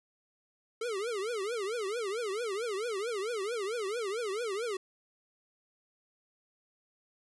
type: tone with vibrato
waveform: square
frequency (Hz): 430.8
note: A4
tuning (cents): -37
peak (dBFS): -33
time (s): 0.81-4.77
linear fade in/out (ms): 5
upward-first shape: triangle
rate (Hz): 4.5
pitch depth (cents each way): 260
effects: resampled to 24000 Hz